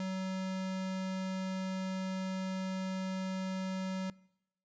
square tone, 188.5 Hz, F#3, 32 cents sharp, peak -35 dBFS, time 0-4.1 s, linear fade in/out 2 ms, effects noise-tail reverb RT60 0.8 s tail -23 dB re dry + resampled to 16000 Hz

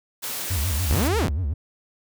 white high-pass noise, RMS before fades -30 dBFS, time 0.22-1.09 s, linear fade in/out 20 ms, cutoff 100 Hz, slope 12 dB/octave
triangle tone with vibrato, 80.6 Hz, E2, 38 cents flat, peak -20 dBFS, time 0.5-1.54 s, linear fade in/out 10 ms, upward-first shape sine, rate 6.9 Hz, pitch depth 280 cents each way
sawtooth linear two-way sweep, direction up then down, 36.39 to 476 to 36.39 Hz, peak -18 dBFS, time 0.9-1.29 s, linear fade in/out 0 ms, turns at 1.18 s
effects none

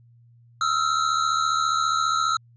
square tone pair together, 1286 / 1360.8 Hz, E6 / F6, -43 / -45 cents, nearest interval minor second, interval 98 cents, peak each -24 dBFS, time 0.61-2.37 s, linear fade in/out 2 ms, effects added 118 Hz sine -51 dBFS peak until 2.56 s + resampled to 16000 Hz

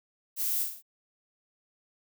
violet noise with echo, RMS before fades -30 dBFS, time 0.36-0.67 s, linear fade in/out 50 ms, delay 52 ms, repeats 3, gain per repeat -6 dB, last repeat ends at 0.826 s, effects none

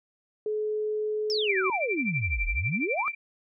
sine tone with pitch glide, 426.8 to 378 Hz, G#4 to F#4, +47 to +37 cents, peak -26 dBFS, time 0.46-1.7 s, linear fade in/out 2 ms, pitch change -210 cents, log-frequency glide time 1.45-1.57 s
sine exponential two-way sweep, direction down then up, 5550 to 38.02 to 1308 Hz, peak -27 dBFS, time 1.3-3.08 s, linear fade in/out 0 ms, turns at 2.47 s
sine tone with tremolo, 2349 Hz, D7, in tune, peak -24 dBFS, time 1.48-3.15 s, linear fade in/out 10 ms, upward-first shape triangle, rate 12 Hz, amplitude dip 100%
effects none

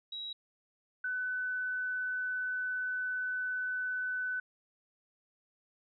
sine tone pair in turn, 3860 / 1502.9 Hz, B7 / F#6, -40 / +27 cents, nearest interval octave + major third, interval 1633 cents, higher first, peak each -38 / -32 dBFS, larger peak second, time 0.12-0.33 / 1.04-4.4 s, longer second, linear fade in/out 5 ms, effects none

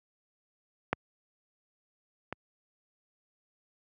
clicks, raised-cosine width 0.5 ms, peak -11 / -20 dBFS, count 2, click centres 0.93 / 2.326 s, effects high-pass 80 Hz 12 dB/octave

